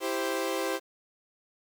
sawtooth chord, C major, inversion first, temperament equal, 329.6 / 392 / 523.3 Hz, E4 / G4 / C5, 0 / 0 / 0 cents, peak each -30 / -29 / -28 dBFS, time 0-0.8 s, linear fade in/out 50 ms, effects 9-bit

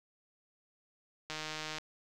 click train, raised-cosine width 0.2 ms, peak -22 dBFS, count 76, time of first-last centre 1.3-1.784 s, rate 155 Hz, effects none

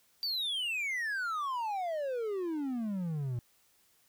triangle exponential sweep, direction down, 4699 to 116.54 Hz, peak -30 dBFS, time 0.23-3.39 s, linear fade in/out 0 ms, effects white hiss -68 dBFS RMS until 4.08 s

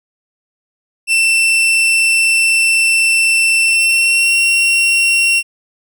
40% pulse tone with pitch glide, 2684 to 2737 Hz, E7 to F7, +31 to -36 cents, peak -9 dBFS, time 1.07-5.43 s, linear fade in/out 50 ms, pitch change +33 cents, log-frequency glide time 3.6-4.35 s, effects none

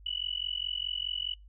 sine tone with amplitude modulation, 2960 Hz, F#7, in tune, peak -27 dBFS, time 0.06-1.34 s, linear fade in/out 5 ms, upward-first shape sine, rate 44.8 Hz, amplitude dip 100%, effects noise-tail reverb RT60 0.2 s tail -24 dB re dry + added 50 Hz sine -50 dBFS peak until 1.48 s

